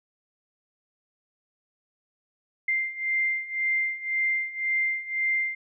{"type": "beating tone pair", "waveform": "sine", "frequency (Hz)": [2093, 2094.9], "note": ["C7", "C7"], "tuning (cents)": [0, 2], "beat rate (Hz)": 1.9, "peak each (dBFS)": [-29, -26], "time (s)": [2.68, 5.55], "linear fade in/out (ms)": 5, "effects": []}